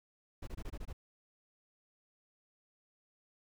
brown noise bursts, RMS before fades -41 dBFS, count 7, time 0.42-0.93 s, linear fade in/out 10 ms, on 54 ms, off 22 ms, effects none

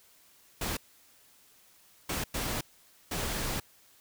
pink noise bursts at uneven times, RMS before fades -33 dBFS, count 4, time 0.61-0.77 / 2.09-2.24 / 2.34-2.61 / 3.11-3.6 s, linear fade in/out 5 ms, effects white hiss -61 dBFS RMS until 4 s

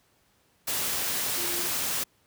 sine tone in noise, 349.2 Hz, F4, in tune, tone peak -38 dBFS, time 1.37-1.68 s, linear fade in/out 10 ms, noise white, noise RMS -29 dBFS, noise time 0.67-2.04 s, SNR -12 dB, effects pink hiss -66 dBFS RMS until 2.26 s + high-pass 60 Hz 12 dB/octave

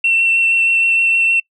sine tone with vibrato, 2703 Hz, E7, 43 cents sharp, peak -10 dBFS, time 0.04-1.4 s, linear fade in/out 5 ms, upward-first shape sine, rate 6.4 Hz, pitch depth 12 cents each way, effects noise-tail reverb RT60 0.1 s tail -25 dB re dry + tanh soft clip ceiling -6 dBFS

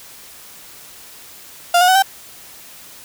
35% pulse tone with pitch steps, 698.5 / 723.6 / 749.5 / 776.4 Hz, F5 / F#5 / F#5 / G5, 0 / -39 / +22 / -17 cents, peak -8 dBFS, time 1.74-2.024 s, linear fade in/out 5 ms, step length 71 ms, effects white hiss -40 dBFS RMS until 3.04 s

